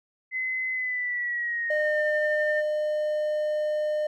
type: tone with pitch glide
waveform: sine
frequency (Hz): 2039 to 1806.1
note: C7 to A6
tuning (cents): -45 to +45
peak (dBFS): -26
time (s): 0.31-2.64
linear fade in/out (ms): 50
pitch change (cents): -210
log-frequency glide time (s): 0.72-2
type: tone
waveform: triangle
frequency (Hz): 606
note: D#5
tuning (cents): -46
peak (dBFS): -22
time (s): 1.7-4.07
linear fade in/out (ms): 5
effects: none